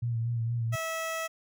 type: tone with vibrato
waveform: sine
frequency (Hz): 116.54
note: A#2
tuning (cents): 0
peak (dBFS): -27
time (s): 0.02-0.76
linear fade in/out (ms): 10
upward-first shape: sine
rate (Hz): 4.3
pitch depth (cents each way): 40
type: tone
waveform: 15% pulse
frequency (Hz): 650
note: E5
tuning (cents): -24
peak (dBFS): -25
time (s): 0.72-1.28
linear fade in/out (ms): 20
effects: none